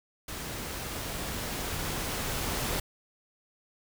pink noise with level ramp, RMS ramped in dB -38 to -31 dBFS, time 0.28-2.8 s, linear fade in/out 5 ms, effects none

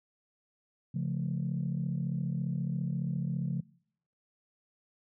sine chord, Db augmented, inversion none, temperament just, 138.59 / 173.24 / 216.5 Hz, Db3 / F3 / A3, 0 / -14 / -28 cents, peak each -32 / -33 / -38 dBFS, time 0.94-3.61 s, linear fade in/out 10 ms, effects noise-tail reverb RT60 0.7 s tail -25 dB re dry + tanh soft clip ceiling -23 dBFS

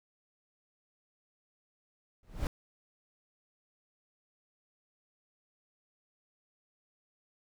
brown noise with exponential growth, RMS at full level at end -26 dBFS, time 2.23-2.47 s, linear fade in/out 1 ms, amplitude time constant 52 ms, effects none

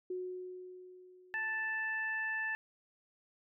sine tone with exponential decay, 365.9 Hz, F#4, 19 cents flat, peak -35 dBFS, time 0.1-2.17 s, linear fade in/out 5 ms, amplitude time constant 450 ms
harmonic tone, 880 Hz, A5, in tune, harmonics 1 / 2 / 3, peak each -45 / -34 / -45 dBFS, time 1.34-2.55 s, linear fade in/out 0 ms
effects none

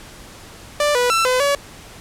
sawtooth tone with pitch steps, 589 / 490.8 / 1338 / 507 / 567 Hz, D5 / B4 / E6 / B4 / C#5, +5 / -11 / +25 / +45 / +39 cents, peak -11 dBFS, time 0.8-1.55 s, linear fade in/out 2 ms, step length 150 ms, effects pink hiss -40 dBFS RMS until 2 s + low-pass 11000 Hz 12 dB/octave

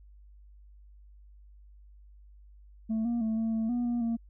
sine tone with pitch steps, 221.4 / 236.4 / 221.1 / 224.7 / 223 / 242.2 / 239.1 / 230.6 Hz, A3 / A#3 / A3 / A3 / A3 / B3 / A#3 / A#3, +11 / +24 / +9 / +37 / +23 / -34 / +44 / -19 cents, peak -24 dBFS, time 2.89-4.17 s, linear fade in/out 20 ms, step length 160 ms, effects tanh soft clip ceiling -26 dBFS + added 50 Hz sine -51 dBFS peak until 4.29 s

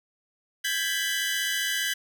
sawtooth tone cluster, 1588 / 1683 / 1980 / 2998 Hz, G6 / G#6 / B6 / F#7, +22 / +23 / +4 / +22 cents, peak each -28 dBFS, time 0.64-1.94 s, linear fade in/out 10 ms, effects none

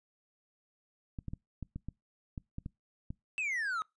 clicks, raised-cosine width 5 ms, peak -27 dBFS, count 10, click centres 1.188 / 1.283 / 1.335 / 1.627 / 1.76 / 1.886 / 2.378 / 2.584 / 2.661 / 3.105 s
triangle exponential sweep, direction down, 2686 to 1244.5 Hz, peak -30 dBFS, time 3.38-3.82 s, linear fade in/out 0 ms
effects noise-tail reverb RT60 0.2 s tail -25 dB re dry + resampled to 22050 Hz

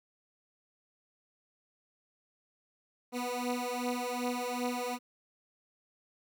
15% pulse beating tone pair, 244.9 / 247.5 Hz, B3 / B3, -14 / +4 cents, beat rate 2.6 Hz, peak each -29 dBFS, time 3.12-4.99 s, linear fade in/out 50 ms, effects none

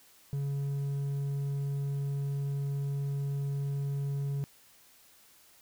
sine tone with hard clipping, 140.1 Hz, C#3, 19 cents sharp, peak -31 dBFS, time 0.33-4.44 s, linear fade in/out 0 ms, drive 3 dB, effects white hiss -60 dBFS RMS until 5.61 s

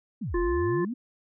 sine exponential two-way sweep, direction down then up, 262.4 to 39.01 to 262.4 Hz, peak -29 dBFS, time 0.21-0.94 s, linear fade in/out 10 ms, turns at 0.38 s
harmonic tone, 349.2 Hz, F4, in tune, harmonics 1 / 3 / 5, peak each -24 / -34 / -38 dBFS, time 0.34-0.85 s, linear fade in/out 5 ms
effects none

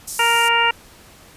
white band-pass noise, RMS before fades -30 dBFS, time 0.07-0.49 s, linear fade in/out 10 ms, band 5700 to 11000 Hz, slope 24 dB/octave
harmonic tone, 466.2 Hz, A#4, in tune, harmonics 1 / 2 / 3 / 4 / 5 / 6, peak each -27 / -18 / -21 / -23 / -23 / -19 dBFS, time 0.19-0.71 s, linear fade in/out 5 ms
effects pink hiss -46 dBFS RMS until 1.36 s + resampled to 32000 Hz

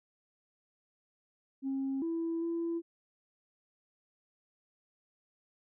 sine tone with pitch steps, 270 / 331.2 / 335.7 Hz, C#4 / E4 / E4, -45 / +8 / +32 cents, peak -30 dBFS, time 1.62-2.82 s, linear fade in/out 50 ms, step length 400 ms, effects tanh soft clip ceiling -28 dBFS

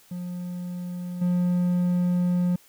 triangle tone with level steps, 177.9 Hz, F3, 32 cents sharp, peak -28 / -18 dBFS, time 0.11-2.56 s, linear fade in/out 5 ms, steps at 1.21 s, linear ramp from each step 10 ms, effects white hiss -56 dBFS RMS until 2.68 s

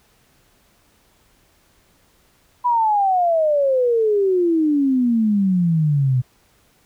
sine exponential sweep, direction down, 993 to 123.47 Hz, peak -14 dBFS, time 2.64-6.22 s, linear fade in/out 20 ms, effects pink hiss -58 dBFS RMS until 6.85 s

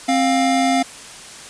square tone pair together, 264.8 / 704 Hz, C4 / F5, +21 / +14 cents, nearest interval octave + perfect fourth, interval 1693 cents, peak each -18 dBFS, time 0.08-0.83 s, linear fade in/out 10 ms, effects white hiss -37 dBFS RMS until 1.49 s + resampled to 22050 Hz

